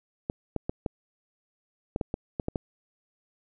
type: clicks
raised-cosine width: 2 ms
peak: -15 dBFS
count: 10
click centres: 0.299 / 0.563 / 0.695 / 0.862 / 1.961 / 2.012 / 2.141 / 2.398 / 2.484 / 2.558 s
effects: none